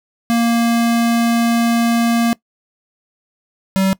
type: tone pair in turn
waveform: square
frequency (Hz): 233.1 / 191.7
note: A#3 / G3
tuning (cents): 0 / -38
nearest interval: minor third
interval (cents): 338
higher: first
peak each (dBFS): -13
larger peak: neither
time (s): 0.3-2.33 / 3.76-3.93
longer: first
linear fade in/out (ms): 0
effects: noise-tail reverb RT60 0.1 s tail -21 dB re dry